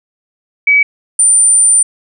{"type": "tone pair in turn", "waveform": "sine", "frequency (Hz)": [2279, 9116], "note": ["C#7", "C#9"], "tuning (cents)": [47, 47], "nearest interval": "2 octaves", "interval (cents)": 2400, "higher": "second", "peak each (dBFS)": -5, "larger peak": "neither", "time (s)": [[0.67, 0.83], [1.19, 1.83]], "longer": "second", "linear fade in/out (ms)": 5, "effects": []}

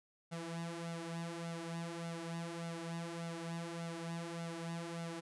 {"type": "tone with flanger", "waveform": "sawtooth", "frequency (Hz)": 167.7, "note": "E3", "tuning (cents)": 30, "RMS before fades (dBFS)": -43, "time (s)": [0.31, 5.21], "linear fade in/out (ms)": 20, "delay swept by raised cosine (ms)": [1.4, 4.9], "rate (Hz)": 1.7, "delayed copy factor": 0.7, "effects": ["resampled to 24000 Hz"]}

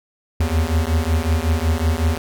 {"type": "beating tone pair", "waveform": "square", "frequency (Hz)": [77.78, 83.18], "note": ["D#2", "E2"], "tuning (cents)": [0, 16], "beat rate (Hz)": 5.4, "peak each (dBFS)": -20, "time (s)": [0.4, 2.18], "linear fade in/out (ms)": 5, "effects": []}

